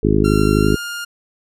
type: harmonic tone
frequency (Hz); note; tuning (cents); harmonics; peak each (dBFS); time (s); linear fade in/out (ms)
51.91; G#1; 0; 1 / 2 / 3 / 4 / 5 / 6 / 7 / 8; -20 / -20 / -20 / -20 / -20 / -20 / -20 / -20; 0.03-0.76; 5
type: tone with pitch glide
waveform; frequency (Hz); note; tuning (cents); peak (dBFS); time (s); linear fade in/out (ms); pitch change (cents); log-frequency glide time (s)
sawtooth; 1374 to 1411; F6 to F6; -29 to +17; -21; 0.24-1.05; 10; +46; 0.58-0.77
effects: resampled to 32000 Hz